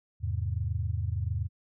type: chord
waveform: sine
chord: E augmented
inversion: none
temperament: equal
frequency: 82.41 / 103.83 / 130.81 Hz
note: E2 / G#2 / B#2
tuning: 0 / 0 / 0 cents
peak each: -31 / -31 / -37 dBFS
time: 0.2-1.49 s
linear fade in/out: 50 ms
effects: none